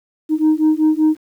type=beating tone pair; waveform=sine; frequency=308.4 / 313.6 Hz; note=D#4 / D#4; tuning=-15 / +14 cents; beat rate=5.2 Hz; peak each=-13 dBFS; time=0.29-1.17 s; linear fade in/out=50 ms; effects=tanh soft clip ceiling -8 dBFS + 8-bit